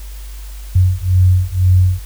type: beating tone pair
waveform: sine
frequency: 90.7 / 92.7 Hz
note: F#2 / F#2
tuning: -34 / +4 cents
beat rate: 2 Hz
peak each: -12 dBFS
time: 0.75-2 s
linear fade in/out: 10 ms
effects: added 50 Hz sine -27 dBFS peak until 2.05 s + white hiss -41 dBFS RMS until 2.05 s